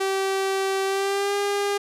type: tone with pitch glide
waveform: sawtooth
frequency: 386.7 to 404.1 Hz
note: G4 to G#4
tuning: -24 to -47 cents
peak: -18 dBFS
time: 0-1.78 s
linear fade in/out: 10 ms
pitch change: +77 cents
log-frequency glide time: 0.85-1.35 s
effects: low-pass 11000 Hz 12 dB/octave